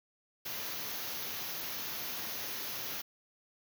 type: band-stop noise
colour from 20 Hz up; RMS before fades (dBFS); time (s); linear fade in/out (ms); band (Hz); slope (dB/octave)
white; -39; 0.45-3.02; 10; 6600 to 11000; 96
effects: high-pass 80 Hz 12 dB/octave